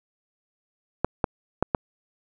clicks, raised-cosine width 1 ms, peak -6 dBFS, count 4, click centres 1.046 / 1.242 / 1.626 / 1.748 s, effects none

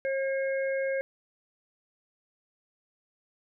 harmonic tone, 539 Hz, C#5, 49 cents flat, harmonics 1 / 3 / 4, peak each -27 / -37 / -39 dBFS, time 0.05-1.01 s, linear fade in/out 0 ms, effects none

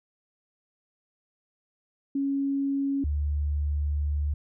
sine tone pair in turn, 276.7 / 73.29 Hz, C#4 / D2, -3 / -3 cents, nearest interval octave + major seventh, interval 2300 cents, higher first, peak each -24 dBFS, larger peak neither, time 2.15-3.04 / 3.04-4.34 s, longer second, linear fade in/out 5 ms, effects none

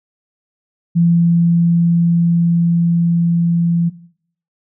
sine tone with level ramp, 169.9 Hz, F3, 47 cents flat, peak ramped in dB -9 to -12 dBFS, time 0.95-3.9 s, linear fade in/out 20 ms, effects noise-tail reverb RT60 0.6 s tail -17 dB re dry

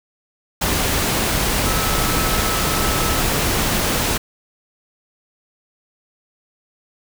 sine tone in noise, 1300 Hz, E6, 24 cents flat, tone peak -27 dBFS, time 1.66-3.22 s, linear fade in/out 10 ms, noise pink, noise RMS -19 dBFS, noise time 0.61-4.18 s, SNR -11 dB, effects none

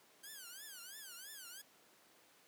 5% pulse tone with vibrato, 1561 Hz, G6, 8 cents flat, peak -39 dBFS, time 0.23-1.62 s, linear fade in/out 10 ms, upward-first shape triangle, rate 3 Hz, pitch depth 240 cents each way, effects pink hiss -66 dBFS RMS until 2.47 s + high-pass 300 Hz 12 dB/octave

